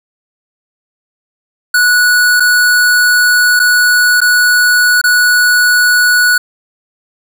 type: tone with dropouts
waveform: square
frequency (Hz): 1470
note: F#6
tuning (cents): -12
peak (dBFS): -7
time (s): 1.74-6.38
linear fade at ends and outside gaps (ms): 5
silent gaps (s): 2.399-2.403 / 3.594-3.598 / 4.205-4.215 / 5.015-5.039
effects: none